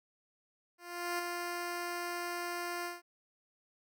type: tone with ADSR envelope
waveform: 10% pulse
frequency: 349.2 Hz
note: F4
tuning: in tune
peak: -24 dBFS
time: 0.78-3.02 s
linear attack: 410 ms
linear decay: 7 ms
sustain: -4 dB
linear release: 170 ms
effects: none